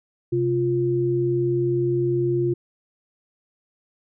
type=tone pair together; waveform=sine; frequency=130.81 / 350 Hz; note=C3 / F4; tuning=0 / +4 cents; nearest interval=octave + perfect fourth; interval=1704 cents; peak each=-24 / -20 dBFS; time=0.32-2.54 s; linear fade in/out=10 ms; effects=none